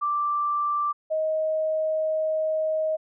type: tone pair in turn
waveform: sine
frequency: 1174.7 / 628.4 Hz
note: D6 / D#5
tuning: 0 / +17 cents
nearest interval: major seventh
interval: 1083 cents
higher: first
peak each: -22 dBFS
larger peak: neither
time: 0.01-0.93 / 1.1-2.97 s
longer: second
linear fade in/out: 20 ms
effects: none